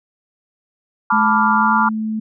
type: chord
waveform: sine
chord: B half-diminished seventh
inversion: third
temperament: equal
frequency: 880 / 987.8 / 1174.7 / 1396.9 Hz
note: A5 / B5 / D6 / F6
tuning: 0 / 0 / 0 / 0 cents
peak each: -18 dBFS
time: 1.1-1.89 s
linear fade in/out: 5 ms
type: tone with pitch glide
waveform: sine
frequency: 214.1 to 218.1 Hz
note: A3 to A3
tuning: -47 to -15 cents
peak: -19 dBFS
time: 1.12-2.2 s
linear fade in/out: 10 ms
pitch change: +32 cents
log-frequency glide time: 1.55-1.72 s
effects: none